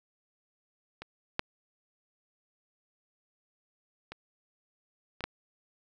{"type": "clicks", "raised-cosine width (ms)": 0.3, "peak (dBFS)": [-25, -11, -25, -23, -15], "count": 5, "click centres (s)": [1.02, 1.394, 4.12, 5.207, 5.24], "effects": []}